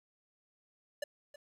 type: tone with echo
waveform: square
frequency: 581 Hz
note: D5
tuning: 19 cents flat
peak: -34 dBFS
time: 1.02-1.04 s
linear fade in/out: 5 ms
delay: 320 ms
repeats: 1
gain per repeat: -15 dB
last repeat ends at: 1.36 s
effects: resampled to 32000 Hz + 11-bit